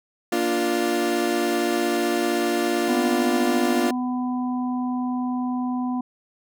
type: chord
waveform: 30% pulse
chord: Bb major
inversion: none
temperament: equal with one note detuned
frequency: 236.1 / 293.7 / 349.2 Hz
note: Bb3 / D4 / F4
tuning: +22 / 0 / 0 cents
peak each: -25 / -24 / -20 dBFS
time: 0.32-3.91 s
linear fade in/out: 5 ms
type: harmonic tone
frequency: 250 Hz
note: B3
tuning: 21 cents sharp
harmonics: 1 / 3 / 4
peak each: -23 / -33 / -35 dBFS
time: 2.88-6.01 s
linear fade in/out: 5 ms
effects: none